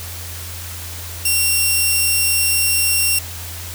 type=tone; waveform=5% pulse; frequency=2744 Hz; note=F7; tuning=31 cents flat; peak=-5 dBFS; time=1.25-3.19 s; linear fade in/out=5 ms; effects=added 86 Hz sine -31 dBFS peak until 3.74 s + white hiss -32 dBFS RMS until 3.74 s